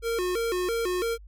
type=tone with vibrato; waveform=square; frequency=408.7 Hz; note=G#4; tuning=28 cents flat; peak=-26 dBFS; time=0.02-1.18 s; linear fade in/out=50 ms; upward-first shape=square; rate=3 Hz; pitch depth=210 cents each way; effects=added 50 Hz sine -44 dBFS peak until 1.27 s